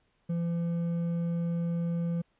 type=tone with hard clipping; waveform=sine; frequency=169.8 Hz; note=F3; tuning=48 cents flat; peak=-29 dBFS; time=0.29-2.22 s; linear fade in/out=10 ms; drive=5 dB; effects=pink hiss -72 dBFS RMS until 2.39 s + resampled to 8000 Hz